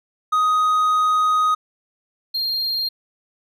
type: tone pair in turn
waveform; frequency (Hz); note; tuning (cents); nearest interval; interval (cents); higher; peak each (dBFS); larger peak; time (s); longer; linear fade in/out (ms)
triangle; 1251 / 4208; D#6 / C8; +9 / +9; octave + major sixth; 2100; second; -13 / -19; first; 0.32-1.55 / 2.34-2.89; first; 10
effects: none